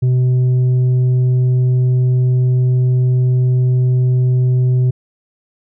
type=tone with tanh clipping; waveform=sine; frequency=126.5 Hz; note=B2; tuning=42 cents sharp; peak=-11 dBFS; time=0.02-4.91 s; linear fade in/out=10 ms; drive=4 dB; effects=none